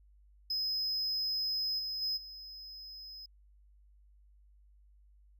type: tone with level steps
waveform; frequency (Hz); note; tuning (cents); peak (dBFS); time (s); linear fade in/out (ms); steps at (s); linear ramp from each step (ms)
triangle; 5080; D#8; +35; -30 / -34 / -30 / -44; 0.5-3.26; 5; 1.78 / 2.01 / 2.16; 20
effects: added 50 Hz sine -59 dBFS peak until 5.39 s